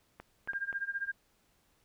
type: clicks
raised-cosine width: 0.5 ms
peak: -30 dBFS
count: 4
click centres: 0.2 / 0.475 / 0.534 / 0.728 s
type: tone with tremolo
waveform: sine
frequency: 1605 Hz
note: G6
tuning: 40 cents sharp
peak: -30 dBFS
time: 0.48-1.12 s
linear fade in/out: 10 ms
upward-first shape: sine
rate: 15 Hz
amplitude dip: 90%
effects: pink hiss -71 dBFS RMS until 1.84 s